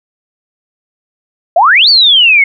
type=exponential two-way sweep; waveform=sine; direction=up then down; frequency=632 to 4650 to 2136 Hz; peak=-3 dBFS; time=1.56-2.44 s; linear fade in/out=5 ms; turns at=1.89 s; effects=none